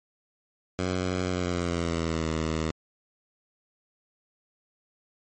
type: tone with pitch glide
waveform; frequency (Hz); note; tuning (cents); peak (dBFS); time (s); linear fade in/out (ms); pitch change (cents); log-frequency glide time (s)
10% pulse; 91.6 to 79.74; F#2 to D#2; -17 to +43; -18; 0.79-2.71; 0; -240; 1.25-2.29
effects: MP3 32 kbps